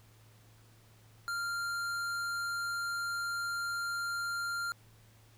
sine tone with tanh clipping, 1392 Hz, F6, 6 cents flat, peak -35 dBFS, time 1.28-4.72 s, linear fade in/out 0 ms, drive 17 dB, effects added 110 Hz sine -59 dBFS peak until 5.37 s + pink hiss -64 dBFS RMS until 5.37 s

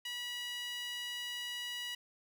sawtooth tone with high-pass filter, 971 Hz, B5, 30 cents flat, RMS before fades -41 dBFS, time 0.05-1.95 s, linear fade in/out 5 ms, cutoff 2500 Hz, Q 9.8, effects none

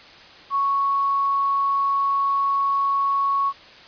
sine tone with quantisation, 1108.7 Hz, C#6, in tune, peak -18 dBFS, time 0.5-3.53 s, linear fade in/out 50 ms, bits 8, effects white hiss -45 dBFS RMS until 3.87 s + resampled to 11025 Hz

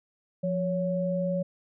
sine tone pair together, 175.9 / 558.4 Hz, F3 / C#5, +13 / +13 cents, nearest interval octave + minor sixth, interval 2000 cents, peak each -28 dBFS, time 0.43-1.43 s, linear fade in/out 10 ms, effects none

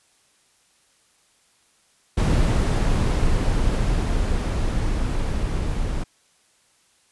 brown noise with level ramp, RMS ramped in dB -17 to -25 dBFS, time 2.17-6.04 s, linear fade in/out 10 ms, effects white hiss -61 dBFS RMS until 7.11 s + resampled to 24000 Hz

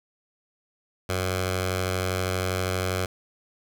10% pulse tone with notch filter, 92.5 Hz, F#2, in tune, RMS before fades -27 dBFS, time 1.09-3.06 s, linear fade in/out 5 ms, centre 240 Hz, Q 0.74, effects none

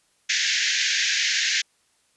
pink band-pass noise, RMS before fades -23 dBFS, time 0.29-1.62 s, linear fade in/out 10 ms, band 1600 to 6900 Hz, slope 96 dB/octave, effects white hiss -65 dBFS RMS until 2.16 s + resampled to 24000 Hz

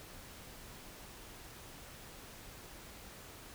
silence, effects pink hiss -52 dBFS RMS until 3.54 s

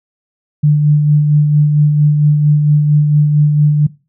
sine tone with tremolo, 148.8 Hz, D3, 23 cents sharp, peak -5 dBFS, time 0.63-3.87 s, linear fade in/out 10 ms, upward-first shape sine, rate 4.4 Hz, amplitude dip 40%, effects noise-tail reverb RT60 0.3 s tail -20 dB re dry

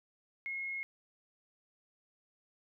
sine tone, 2162 Hz, C#7, 44 cents flat, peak -36 dBFS, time 0.46-0.83 s, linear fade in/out 0 ms, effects none

